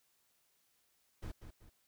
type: noise with echo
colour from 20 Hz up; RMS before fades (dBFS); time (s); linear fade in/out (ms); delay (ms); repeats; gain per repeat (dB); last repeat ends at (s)
brown; -43; 1.22-1.32; 10; 190; 2; -8; 1.7
effects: white hiss -75 dBFS RMS until 1.87 s